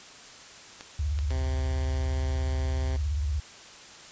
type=clicks; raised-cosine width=0.2 ms; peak=-23 dBFS; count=3; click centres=0.809 / 1.189 / 1.306 s
type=tone with vibrato; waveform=sine; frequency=73.2 Hz; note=D2; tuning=5 cents flat; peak=-25 dBFS; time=0.99-3.4 s; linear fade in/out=5 ms; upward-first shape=sine; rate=17 Hz; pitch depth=190 cents each way
type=tone; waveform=10% pulse; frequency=130.81 Hz; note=C3; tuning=in tune; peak=-28 dBFS; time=1.3-2.97 s; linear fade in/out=10 ms
effects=white hiss -47 dBFS RMS until 4.11 s + resampled to 16000 Hz